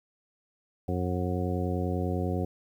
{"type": "harmonic tone with a mistuned harmonic", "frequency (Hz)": 90.1, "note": "F#2", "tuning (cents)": -45, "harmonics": [1, 2, 3, 4, 5, 6, 8], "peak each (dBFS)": [-30, -33, -35, -36, -37, -38, -39], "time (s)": [0.88, 2.45], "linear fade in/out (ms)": 5, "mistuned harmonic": 8, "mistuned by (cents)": 25, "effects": ["10-bit"]}